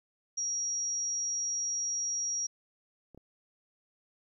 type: tone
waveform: sine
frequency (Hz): 5680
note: F8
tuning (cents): +28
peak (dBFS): -30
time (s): 0.37-2.47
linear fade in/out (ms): 10
type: clicks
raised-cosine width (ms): 2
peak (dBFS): -38 / -38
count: 2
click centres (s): 3.147 / 3.176
effects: 12-bit